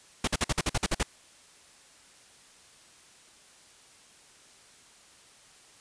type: noise bursts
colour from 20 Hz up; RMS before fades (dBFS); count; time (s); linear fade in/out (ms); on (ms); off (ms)
pink; -26; 10; 0.24-1.031; 5; 35; 49
effects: white hiss -56 dBFS RMS until 5.8 s + resampled to 22050 Hz